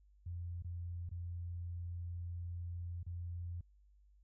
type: tone with dropouts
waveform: sine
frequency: 86.8 Hz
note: F2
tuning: 10 cents flat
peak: -40 dBFS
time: 0.26-3.61 s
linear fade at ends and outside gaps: 5 ms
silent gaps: 0.624-0.645 / 1.092-1.113 / 3.031-3.064 s
effects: added 50 Hz sine -63 dBFS peak until 4.23 s